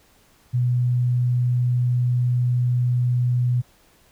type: tone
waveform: sine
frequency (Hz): 123.3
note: B2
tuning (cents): -2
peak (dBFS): -17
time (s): 0.53-3.62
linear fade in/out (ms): 20
effects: pink hiss -57 dBFS RMS until 4.11 s